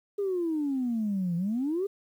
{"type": "exponential two-way sweep", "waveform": "sine", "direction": "down then up", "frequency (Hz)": [413, 167.3, 413], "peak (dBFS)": -25, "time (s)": [0.18, 1.87], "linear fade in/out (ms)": 10, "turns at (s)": 1.36, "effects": ["tanh soft clip ceiling -22 dBFS", "10-bit"]}